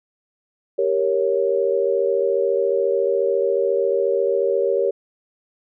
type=chord; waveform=sine; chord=G diminished; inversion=none; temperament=equal; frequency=392 / 466.2 / 554.4 Hz; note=G4 / Bb4 / Db5; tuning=0 / 0 / 0 cents; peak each=-21 dBFS; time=0.78-4.91 s; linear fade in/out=10 ms; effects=none